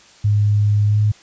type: tone with pitch glide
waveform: sine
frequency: 103.83 to 105.52 Hz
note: G#2 to G#2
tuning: 0 to +28 cents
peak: -12 dBFS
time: 0.24-1.12 s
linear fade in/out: 10 ms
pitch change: +28 cents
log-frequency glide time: 0.86-0.99 s
effects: white hiss -47 dBFS RMS until 1.22 s + resampled to 16000 Hz